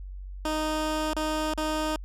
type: tone with dropouts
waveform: 15% pulse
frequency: 309.7 Hz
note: D#4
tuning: 8 cents flat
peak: -20 dBFS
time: 0.45-1.96 s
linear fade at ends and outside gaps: 2 ms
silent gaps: 1.134-1.164 / 1.538-1.576 s
effects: added 47 Hz sine -36 dBFS peak until 2.04 s + low-pass 11000 Hz 12 dB/octave